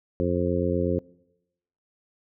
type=harmonic tone; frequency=88.2 Hz; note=F2; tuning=18 cents sharp; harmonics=1 / 2 / 3 / 4 / 5 / 6; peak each=-29 / -29 / -29 / -29 / -29 / -29 dBFS; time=0.2-0.99 s; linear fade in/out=0 ms; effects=noise-tail reverb RT60 0.9 s tail -24 dB re dry